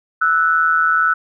sine tone pair together, 1318.5 / 1480 Hz, E6 / F#6, 0 / 0 cents, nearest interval major second, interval 200 cents, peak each -15 dBFS, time 0.21-1.14 s, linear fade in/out 10 ms, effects none

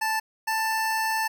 25% pulse tone pair in turn, 880 / 884.7 Hz, A5 / A5, 0 / +9 cents, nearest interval unison, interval 9 cents, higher second, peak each -20 dBFS, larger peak neither, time 0.01-0.2 / 0.47-1.28 s, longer second, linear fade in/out 10 ms, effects none

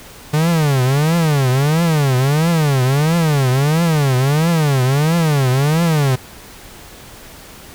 45% pulse tone with vibrato, 146.83 Hz, D3, in tune, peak -12 dBFS, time 0.33-6.16 s, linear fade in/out 10 ms, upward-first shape triangle, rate 1.5 Hz, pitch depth 290 cents each way, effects pink hiss -38 dBFS RMS until 7.74 s

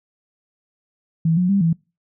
sine tone with pitch steps, 163.1 / 180.3 / 198.3 / 165.2 Hz, E3 / F#3 / G3 / E3, -18 / -45 / +20 / +4 cents, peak -14 dBFS, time 1.25-1.73 s, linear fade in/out 5 ms, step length 120 ms, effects noise-tail reverb RT60 0.3 s tail -25 dB re dry

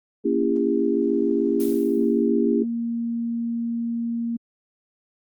sine chord, A# diminished seventh, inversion none, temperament just, 233.1 / 279.7 / 335.6 / 402.8 Hz, A#3 / C#4 / E4 / G4, 0 / +16 / +31 / +47 cents, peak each -25 / -24 / -24 / -23 dBFS, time 0.24-2.64 s, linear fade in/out 20 ms
blue noise with exponential decay, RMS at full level -34 dBFS, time 1.6-2.29 s, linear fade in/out 1 ms, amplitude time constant 150 ms
sine tone, 233.1 Hz, A#3, in tune, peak -23 dBFS, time 1.97-4.37 s, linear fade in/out 10 ms
effects Opus 32 kbps

